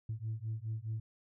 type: beating tone pair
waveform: sine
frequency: 108.3 / 113.1 Hz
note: A2 / A2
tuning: -27 / +48 cents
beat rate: 4.8 Hz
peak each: -38 / -38 dBFS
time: 0.09-1 s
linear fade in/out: 5 ms
effects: tanh soft clip ceiling -31 dBFS